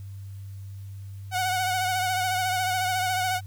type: tone with vibrato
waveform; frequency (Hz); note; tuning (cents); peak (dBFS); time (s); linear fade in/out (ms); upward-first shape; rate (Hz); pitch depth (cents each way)
sawtooth; 740; F#5; 0; -20; 1.31-3.41; 50; sine; 14; 38
effects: added 98 Hz sine -36 dBFS peak until 3.46 s + white hiss -60 dBFS RMS until 3.46 s